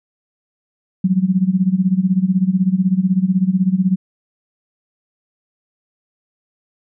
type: tone with tremolo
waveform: sine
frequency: 186.8 Hz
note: F#3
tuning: 17 cents sharp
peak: -9 dBFS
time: 1.04-3.96 s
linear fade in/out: 5 ms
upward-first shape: sine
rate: 16 Hz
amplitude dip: 85%
effects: none